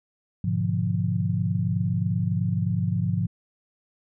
sine chord, G# diminished seventh, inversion none, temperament equal, 103.83 / 123.47 / 146.83 / 174.61 Hz, G#2 / B2 / D3 / F3, 0 / 0 / 0 / 0 cents, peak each -26 / -29 / -30 / -26 dBFS, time 0.44-3.27 s, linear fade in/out 5 ms, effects none

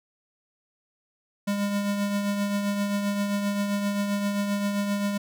square tone with tremolo, 202.5 Hz, G#3, 43 cents flat, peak -23 dBFS, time 1.47-5.18 s, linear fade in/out 10 ms, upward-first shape triangle, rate 7.6 Hz, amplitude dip 45%, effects none

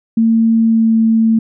sine tone with pitch glide, 226.2 to 224.2 Hz, A3 to A3, +48 to +33 cents, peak -8 dBFS, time 0.17-1.39 s, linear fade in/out 5 ms, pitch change -15 cents, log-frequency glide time 0.6-0.94 s, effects none

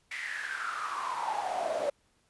brown noise with high-pass filter sweep, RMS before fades -34 dBFS, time 0.11-1.9 s, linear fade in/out 5 ms, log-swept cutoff 2100 to 560 Hz, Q 9.2, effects pink hiss -70 dBFS RMS until 2.29 s + resampled to 24000 Hz

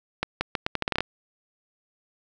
accelerating click train, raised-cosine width 0.3 ms, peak -8 dBFS, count 11, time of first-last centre 0.23-1.006 s, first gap 180 ms, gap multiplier 0.79, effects none

